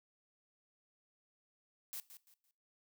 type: noise with echo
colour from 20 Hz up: blue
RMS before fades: -44 dBFS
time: 1.93-2 s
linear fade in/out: 0 ms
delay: 170 ms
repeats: 3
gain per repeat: -11 dB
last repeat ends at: 2.51 s
effects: noise-tail reverb RT60 0.4 s tail -19 dB re dry